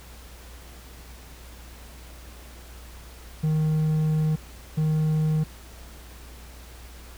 triangle tone pair in turn, 155.56 / 155.56 Hz, D#3 / D#3, 0 / 0 cents, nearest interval unison, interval 0 cents, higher neither, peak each -18 dBFS, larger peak neither, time 3.43-4.36 / 4.77-5.44 s, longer first, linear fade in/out 10 ms, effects added 60 Hz sine -43 dBFS peak until 7.17 s + pink hiss -48 dBFS RMS until 7.17 s

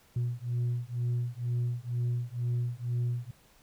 sine beating tone pair, 120 / 122.1 Hz, B2 / B2, -49 / -19 cents, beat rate 2.1 Hz, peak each -30 dBFS, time 0.16-3.31 s, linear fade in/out 5 ms, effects tanh soft clip ceiling -25 dBFS + pink hiss -62 dBFS RMS until 3.62 s

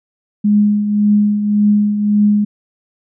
sine tone with tremolo, 207.7 Hz, G#3, in tune, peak -7 dBFS, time 0.44-2.45 s, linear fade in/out 10 ms, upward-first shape triangle, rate 1.8 Hz, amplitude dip 60%, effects none

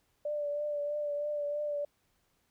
sine tone with vibrato, 587.3 Hz, D5, in tune, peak -31 dBFS, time 0.25-1.85 s, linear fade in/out 5 ms, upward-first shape triangle, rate 3.1 Hz, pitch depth 30 cents each way, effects pink hiss -74 dBFS RMS until 2.5 s

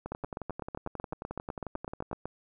two click trains, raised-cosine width 1 ms, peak -21 / -23 dBFS, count 18 / 24, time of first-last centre 0.12-2.256 / 0.06-2.114 s, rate 7.96 / 11.2 Hz, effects none

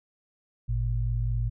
sine tone pair together, 51.54 / 115.7 Hz, G#1 / A#2, -12 / -13 cents, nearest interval octave + major second, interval 1399 cents, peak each -27 dBFS, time 0.68-1.5 s, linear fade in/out 20 ms, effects none

